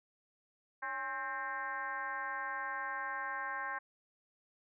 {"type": "tone with frequency modulation", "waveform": "sine", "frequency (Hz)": 1324, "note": "E6", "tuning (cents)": 7, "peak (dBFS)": -36, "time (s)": [0.82, 3.79], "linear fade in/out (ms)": 10, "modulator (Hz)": 254, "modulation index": 2.1, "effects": []}